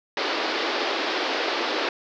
pink band-pass noise, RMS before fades -26 dBFS, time 0.17-1.89 s, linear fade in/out 2 ms, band 290 to 5000 Hz, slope 48 dB/octave, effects none

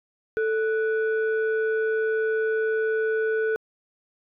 sine tone pair together, 440.7 / 1480 Hz, A4 / F#6, +3 / 0 cents, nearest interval octave + major sixth, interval 2097 cents, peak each -21 / -28 dBFS, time 0.37-3.56 s, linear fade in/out 0 ms, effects tanh soft clip ceiling -16 dBFS

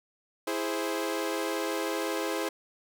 sawtooth chord, E augmented, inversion none, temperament equal, 329.6 / 415.3 / 523.3 Hz, E4 / G#4 / B#4, 0 / 0 / 0 cents, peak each -29 / -30 / -30 dBFS, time 0.47-2.49 s, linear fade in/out 5 ms, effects none

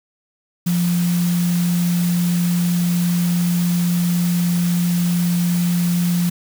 sine tone in noise, 174.61 Hz, F3, in tune, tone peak -15 dBFS, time 0.66-6.3 s, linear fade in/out 10 ms, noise white, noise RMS -30 dBFS, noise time 0.66-6.3 s, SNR +12 dB, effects none

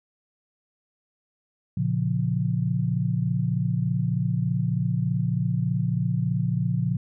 sine chord, Bb minor, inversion none, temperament just, 116.54 / 139.85 / 174.81 Hz, Bb2 / Db3 / F3, 0 / +16 / +2 cents, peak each -26 dBFS, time 1.77-6.97 s, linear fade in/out 5 ms, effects none

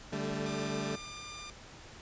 20% pulse chord, D suspended fourth, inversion none, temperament equal with one note detuned, 144.64 / 196 / 220 Hz, D3 / G3 / A3, -26 / 0 / 0 cents, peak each -33 dBFS, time 0.12-0.96 s, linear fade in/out 10 ms
10% pulse tone, 1198 Hz, D6, 34 cents sharp, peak -35 dBFS, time 0.46-1.5 s, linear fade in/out 0 ms
effects pink hiss -51 dBFS RMS until 2.01 s + resampled to 16000 Hz

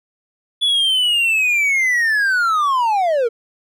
triangle linear sweep, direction down, 3443 to 440 Hz, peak -12 dBFS, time 0.61-3.29 s, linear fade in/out 20 ms, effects none

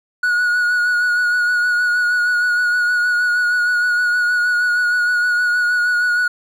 triangle tone with vibrato, 1457 Hz, F#6, 27 cents flat, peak -12 dBFS, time 0.23-6.28 s, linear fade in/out 5 ms, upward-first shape sine, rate 6.4 Hz, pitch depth 25 cents each way, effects none

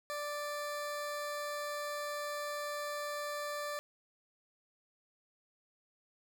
20% pulse tone, 587.3 Hz, D5, in tune, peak -32 dBFS, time 0.1-3.79 s, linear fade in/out 0 ms, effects none

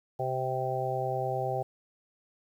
harmonic tone, 129.9 Hz, C3, 12 cents flat, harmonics 1 / 3 / 4 / 5 / 6, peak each -35 / -36 / -35 / -35 / -33 dBFS, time 0.19-1.63 s, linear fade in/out 10 ms, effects 10-bit

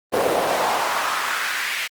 brown noise with high-pass filter sweep, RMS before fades -22 dBFS, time 0.12-1.88 s, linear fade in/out 20 ms, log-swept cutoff 460 to 2300 Hz, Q 2.1, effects Opus 32 kbps

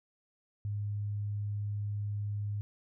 sine tone, 103.1 Hz, G#2, 12 cents flat, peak -32 dBFS, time 0.65-2.61 s, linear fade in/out 0 ms, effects none

